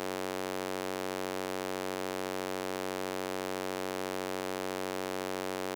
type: tone with high-pass filter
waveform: square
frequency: 46.95 Hz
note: F#1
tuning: 26 cents sharp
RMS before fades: -36 dBFS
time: 0-5.75 s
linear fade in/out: 0 ms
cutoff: 400 Hz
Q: 1.3
effects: none